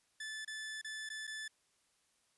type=tone with dropouts; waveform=sawtooth; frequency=1745 Hz; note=A6; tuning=15 cents flat; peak=-38 dBFS; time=0.2-1.48 s; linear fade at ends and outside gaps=5 ms; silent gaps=0.449-0.476 / 0.815-0.845 / 1.091-1.1 / 1.27-1.275 s; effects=white hiss -75 dBFS RMS until 2.37 s + resampled to 24000 Hz